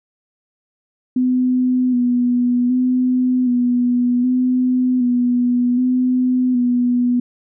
sine tone with vibrato, 248.9 Hz, B3, 14 cents sharp, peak -13 dBFS, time 1.16-7.2 s, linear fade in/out 5 ms, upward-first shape square, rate 0.65 Hz, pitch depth 27 cents each way, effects none

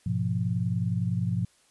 sine chord, F diminished, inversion first, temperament equal, 103.83 / 123.47 / 174.61 Hz, Ab2 / Cb3 / F3, 0 / 0 / 0 cents, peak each -29 dBFS, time 0.06-1.45 s, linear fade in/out 5 ms, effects white hiss -63 dBFS RMS until 1.7 s + resampled to 24000 Hz

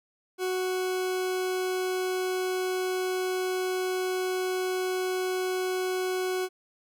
40% pulse tone, 370 Hz, F#4, in tune, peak -26 dBFS, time 0.38-6.49 s, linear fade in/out 50 ms, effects none

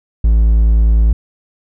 triangle tone, 55 Hz, A1, in tune, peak -5 dBFS, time 0.24-1.13 s, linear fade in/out 5 ms, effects none

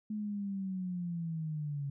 sine linear sweep, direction down, 214.6 to 138.59 Hz, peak -34 dBFS, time 0.1-1.9 s, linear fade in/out 5 ms, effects none

